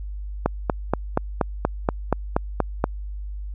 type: click train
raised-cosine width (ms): 1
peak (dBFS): -4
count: 11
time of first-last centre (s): 0.46-2.841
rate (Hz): 4.2
effects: added 50 Hz sine -29 dBFS peak until 3.54 s